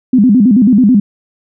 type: tone with vibrato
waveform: sine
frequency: 227.8 Hz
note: A#3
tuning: 40 cents flat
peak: -4 dBFS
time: 0.13-1 s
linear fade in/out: 5 ms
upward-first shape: square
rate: 9.2 Hz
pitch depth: 200 cents each way
effects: none